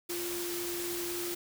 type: tone in noise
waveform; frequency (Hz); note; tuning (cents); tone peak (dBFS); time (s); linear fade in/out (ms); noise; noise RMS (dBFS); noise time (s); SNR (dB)
sine; 348.8; F4; -2; -36; 0.09-1.35; 10; white; -38; 0.09-1.35; -1
effects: none